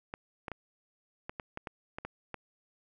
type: clicks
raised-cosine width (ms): 0.5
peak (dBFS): -23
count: 10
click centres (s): 0.139 / 0.482 / 0.517 / 1.295 / 1.398 / 1.574 / 1.672 / 1.985 / 2.05 / 2.343
effects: none